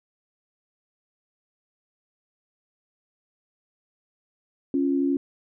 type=tone pair together; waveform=sine; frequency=275.4 / 347 Hz; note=C#4 / F4; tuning=-11 / -11 cents; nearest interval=major third; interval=400 cents; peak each=-21 / -27 dBFS; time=4.74-5.17 s; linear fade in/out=2 ms; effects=none